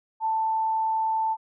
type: tone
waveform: sine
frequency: 885 Hz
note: A5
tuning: 10 cents sharp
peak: -22 dBFS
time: 0.2-1.37 s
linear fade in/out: 50 ms
effects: none